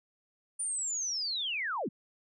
sine linear sweep, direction down, 9397 to 138.5 Hz, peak -31 dBFS, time 0.59-1.89 s, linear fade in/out 10 ms, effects none

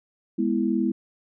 sine chord, E major, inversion first, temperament equal, 207.7 / 246.9 / 329.6 Hz, G#3 / B3 / E4, 0 / 0 / 0 cents, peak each -25 dBFS, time 0.38-0.92 s, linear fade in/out 10 ms, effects none

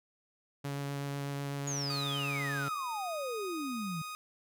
sawtooth tone with vibrato, 140.9 Hz, C#3, 29 cents sharp, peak -31 dBFS, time 0.64-2.69 s, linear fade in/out 10 ms, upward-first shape triangle, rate 8 Hz, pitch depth 11 cents each way
sine exponential sweep, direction down, 6880 to 153.3 Hz, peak -35 dBFS, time 1.67-4.02 s, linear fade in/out 5 ms
sawtooth tone, 1244.5 Hz, D#6, in tune, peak -36 dBFS, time 1.9-4.15 s, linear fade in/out 0 ms
effects none

